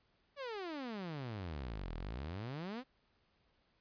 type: exponential two-way sweep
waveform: sawtooth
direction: down then up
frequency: 587.3 to 38.35 to 272.2 Hz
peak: -37 dBFS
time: 0.36-2.84 s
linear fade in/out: 50 ms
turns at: 1.94 s
effects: pink hiss -75 dBFS RMS until 3.8 s + resampled to 11025 Hz